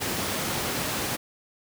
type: high-pass noise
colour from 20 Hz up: pink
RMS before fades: -29 dBFS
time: 0-1.17 s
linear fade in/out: 20 ms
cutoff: 110 Hz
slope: 12 dB/octave
effects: none